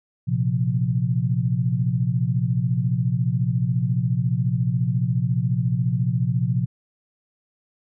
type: chord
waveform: sine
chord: Bb suspended second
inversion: none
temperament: equal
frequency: 116.54 / 130.81 / 174.61 Hz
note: Bb2 / C3 / F3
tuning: 0 / 0 / 0 cents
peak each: -23 / -22 / -25 dBFS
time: 0.27-6.66 s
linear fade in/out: 20 ms
effects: none